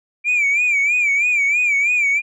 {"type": "tone with vibrato", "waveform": "sine", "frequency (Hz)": 2349, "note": "D7", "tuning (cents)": 0, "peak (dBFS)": -12, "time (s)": [0.24, 2.22], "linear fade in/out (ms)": 50, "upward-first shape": "sine", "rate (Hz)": 3.1, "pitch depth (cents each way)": 100, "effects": ["tanh soft clip ceiling -12 dBFS"]}